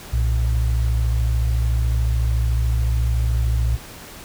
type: tone pair together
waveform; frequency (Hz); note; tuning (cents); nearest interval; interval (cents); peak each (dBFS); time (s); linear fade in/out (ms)
sine; 61.74 / 115.54; B1 / A#2; 0 / -15; major seventh; 1085; -17 / -23; 0.12-3.77; 20
effects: pink hiss -39 dBFS RMS until 4.24 s